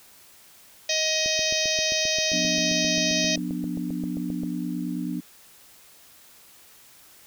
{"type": "harmonic tone", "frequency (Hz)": 629, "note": "D#5", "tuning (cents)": 19, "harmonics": [1, 3, 4, 5, 6, 7, 8, 9, 10], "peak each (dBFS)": [-29, -33, -30, -32, -30, -33, -30, -30, -32], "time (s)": [0.89, 3.36], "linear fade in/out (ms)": 5}
{"type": "click train", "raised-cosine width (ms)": 2, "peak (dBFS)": -24, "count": 25, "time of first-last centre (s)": [1.26, 4.435], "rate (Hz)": 7.56}
{"type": "chord", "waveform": "sine", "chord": "B diminished", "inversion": "second", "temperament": "just", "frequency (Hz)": [177.8, 246.9, 296.3], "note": ["F3", "B3", "D4"], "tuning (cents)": [31, 0, 15], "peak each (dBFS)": -31, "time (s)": [2.32, 5.21], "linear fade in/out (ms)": 20}
{"effects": ["white hiss -52 dBFS RMS until 7.26 s"]}